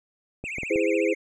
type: tone with vibrato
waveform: triangle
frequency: 2385 Hz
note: D7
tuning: 26 cents sharp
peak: -29 dBFS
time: 0.44-1.15 s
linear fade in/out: 10 ms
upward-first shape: triangle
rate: 14 Hz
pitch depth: 260 cents each way
type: clicks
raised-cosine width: 2 ms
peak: -21 dBFS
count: 4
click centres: 0.44 / 0.584 / 0.633 / 0.759 s
type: chord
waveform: sine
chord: E augmented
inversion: none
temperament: just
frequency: 329.6 / 412 / 515 Hz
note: E4 / G#4 / B#4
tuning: 0 / -14 / -28 cents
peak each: -25 dBFS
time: 0.7-1.14 s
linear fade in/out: 10 ms
effects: resampled to 24000 Hz